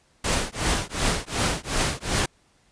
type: noise with tremolo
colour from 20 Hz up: pink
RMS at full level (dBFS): -21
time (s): 0.24-2.26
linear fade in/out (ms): 5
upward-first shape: triangle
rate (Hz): 2.7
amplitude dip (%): 100
effects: pink hiss -62 dBFS RMS until 2.71 s + resampled to 22050 Hz